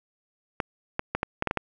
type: clicks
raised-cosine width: 0.5 ms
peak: -10 dBFS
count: 8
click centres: 0.602 / 0.994 / 1.15 / 1.231 / 1.424 / 1.473 / 1.511 / 1.573 s
effects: none